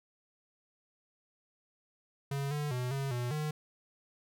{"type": "tone with pitch steps", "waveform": "square", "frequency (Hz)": [139.3, 147.7, 124.9, 137.2, 122.2, 152.2], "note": ["C#3", "D3", "B2", "C#3", "B2", "D#3"], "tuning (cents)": [9, 10, 20, -17, -18, -38], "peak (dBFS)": -33, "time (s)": [2.31, 3.51], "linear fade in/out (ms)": 5, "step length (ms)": 200, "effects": []}